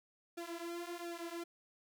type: tone with flanger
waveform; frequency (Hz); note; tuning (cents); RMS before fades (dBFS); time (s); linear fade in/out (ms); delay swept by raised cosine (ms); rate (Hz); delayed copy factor
sawtooth; 342.6; F4; -33; -44; 0.37-1.44; 10; 1.9 to 7.7; 1.4; -0.9
effects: none